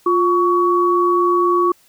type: tone pair together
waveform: sine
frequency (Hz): 352.2 / 1124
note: F4 / C#6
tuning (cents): +15 / +24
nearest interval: octave + minor sixth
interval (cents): 2009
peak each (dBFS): -15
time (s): 0.06-1.72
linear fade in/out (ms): 5
effects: white hiss -54 dBFS RMS until 1.88 s